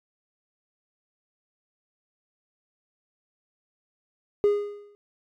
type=tone with exponential decay; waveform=triangle; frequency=410.9 Hz; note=G#4; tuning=18 cents flat; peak=-12 dBFS; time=4.44-4.95 s; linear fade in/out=0 ms; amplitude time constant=110 ms; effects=tanh soft clip ceiling -12 dBFS